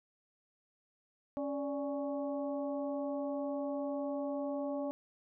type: harmonic tone with a mistuned harmonic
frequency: 277.5 Hz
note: C#4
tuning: 2 cents sharp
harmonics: 1 / 2 / 3 / 4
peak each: -37 / -37 / -46 / -51 dBFS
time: 1.37-4.91 s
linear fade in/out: 0 ms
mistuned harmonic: 2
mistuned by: +78 cents
effects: none